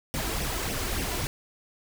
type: noise with flanger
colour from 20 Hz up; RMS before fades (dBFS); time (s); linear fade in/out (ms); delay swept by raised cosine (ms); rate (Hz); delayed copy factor
pink; -30; 0.14-1.27; 0; 0.35 to 3.05; 3.5; +0.6
effects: none